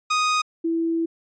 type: tone pair in turn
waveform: sawtooth / sine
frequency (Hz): 1244.5 / 330.4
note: D#6 / E4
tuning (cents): 0 / +4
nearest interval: octave + major seventh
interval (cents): 2296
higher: first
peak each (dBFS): -15 / -20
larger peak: first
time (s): 0.1-0.42 / 0.64-1.06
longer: second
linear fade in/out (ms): 10
effects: resampled to 16000 Hz